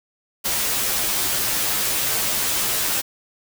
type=noise with comb filter; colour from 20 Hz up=white; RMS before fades=-22 dBFS; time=0.44-3.02 s; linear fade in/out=20 ms; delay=12 ms; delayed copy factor=-0.8; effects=none